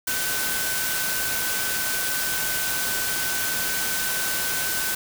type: tone in noise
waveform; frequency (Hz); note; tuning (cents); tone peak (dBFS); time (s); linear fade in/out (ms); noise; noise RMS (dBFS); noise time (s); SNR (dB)
sine; 1519; F#6; +45; -30; 0.07-4.95; 5; white; -26; 0.07-4.95; -7
effects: none